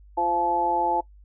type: harmonic tone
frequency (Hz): 172.8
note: F3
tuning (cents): -18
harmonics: 2 / 3 / 4 / 5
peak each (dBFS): -30 / -32 / -29 / -22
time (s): 0.17-1.01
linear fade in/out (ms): 10
effects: noise-tail reverb RT60 0.1 s tail -20 dB re dry + added 50 Hz sine -47 dBFS peak until 1.24 s